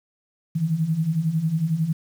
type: beating tone pair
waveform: sine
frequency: 153.1 / 164.1 Hz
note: D#3 / E3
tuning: -28 / -8 cents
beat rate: 11 Hz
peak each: -26 / -21 dBFS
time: 0.55-1.93 s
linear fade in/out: 10 ms
effects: 8-bit